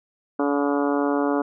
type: harmonic tone with a mistuned harmonic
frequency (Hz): 143.1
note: D3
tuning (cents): -45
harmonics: 2 / 3 / 4 / 5 / 6 / 7 / 8 / 9 / 10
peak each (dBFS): -22 / -26 / -28 / -30 / -32 / -33 / -34 / -35 / -36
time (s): 0.39-1.42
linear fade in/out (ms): 5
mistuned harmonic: 9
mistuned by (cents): -48
effects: none